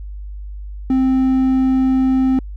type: tone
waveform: triangle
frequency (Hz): 261.6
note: C4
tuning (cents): 0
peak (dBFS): -10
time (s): 0.9-2.39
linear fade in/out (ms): 2
effects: added 50 Hz sine -27 dBFS peak until 2.56 s